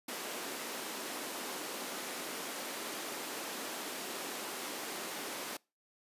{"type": "high-pass noise", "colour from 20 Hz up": "pink", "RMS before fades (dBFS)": -41, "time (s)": [0.08, 5.57], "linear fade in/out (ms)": 5, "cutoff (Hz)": 250, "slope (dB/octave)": 24, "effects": ["noise-tail reverb RT60 0.3 s tail -26 dB re dry", "resampled to 32000 Hz"]}